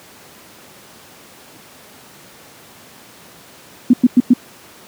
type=tone bursts; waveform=sine; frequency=247.3 Hz; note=B3; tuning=3 cents sharp; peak=-4 dBFS; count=4; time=3.9-4.336 s; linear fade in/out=5 ms; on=34 ms; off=100 ms; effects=pink hiss -42 dBFS RMS until 4.87 s + high-pass 150 Hz 12 dB/octave